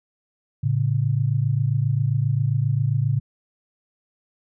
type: tone pair together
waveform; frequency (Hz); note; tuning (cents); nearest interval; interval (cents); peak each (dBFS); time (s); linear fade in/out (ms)
sine; 112.2 / 139.7; A2 / C#3; +34 / +14; major third; 380; -21; 0.63-3.2; 10
effects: none